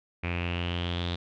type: tone with low-pass filter sweep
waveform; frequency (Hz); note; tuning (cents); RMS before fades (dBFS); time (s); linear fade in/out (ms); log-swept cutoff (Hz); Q
sawtooth; 87; F2; -6; -31; 0.23-1.16; 10; 2400 to 3700; 7
effects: none